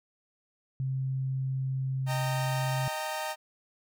sine tone, 132.5 Hz, C3, 22 cents sharp, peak -28 dBFS, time 0.8-2.88 s, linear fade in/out 0 ms
sawtooth chord, Eb major, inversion none, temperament equal with one note detuned, 622.3 / 784 / 915.8 Hz, Eb5 / G5 / Bb5, 0 / 0 / -31 cents, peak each -32 / -34 / -32 dBFS, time 2.06-3.36 s, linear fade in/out 50 ms
effects none

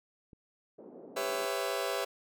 click, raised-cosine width 3 ms, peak -40 dBFS, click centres 0.332 s
white band-pass noise, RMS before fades -50 dBFS, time 0.78-1.46 s, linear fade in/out 10 ms, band 220 to 540 Hz, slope 24 dB/octave
sawtooth chord, C# half-diminished seventh, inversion second, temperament just, 399.1 / 498.9 / 554.4 / 665.2 Hz, G4 / B4 / C#5 / E5, +31 / +17 / 0 / +16 cents, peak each -33 dBFS, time 1.16-2.05 s, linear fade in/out 10 ms
effects none

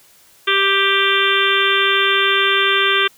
harmonic tone, 393.1 Hz, G4, 5 cents sharp, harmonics 1 / 3 / 4 / 5 / 6 / 7 / 8 / 9, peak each -21 / -20 / -19 / -23 / -22 / -23 / -21 / -21 dBFS, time 0.47-3.08 s, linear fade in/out 10 ms, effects white hiss -50 dBFS RMS until 3.17 s

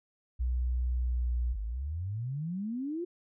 sine tone with pitch glide, 61.74 to 60.3 Hz, B1 to B1, 0 to -41 cents, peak -27 dBFS, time 0.39-1.56 s, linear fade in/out 20 ms, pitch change -41 cents, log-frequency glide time 0.97-1.34 s
sine exponential sweep, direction up, 45.39 to 362.4 Hz, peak -32 dBFS, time 1.52-3.05 s, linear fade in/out 10 ms
effects none

